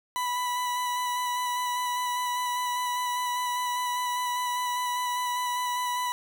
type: tone with vibrato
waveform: 40% pulse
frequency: 987.8 Hz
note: B5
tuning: in tune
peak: -26 dBFS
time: 0.16-6.12 s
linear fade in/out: 0 ms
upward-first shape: square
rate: 5 Hz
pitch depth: 11 cents each way
effects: none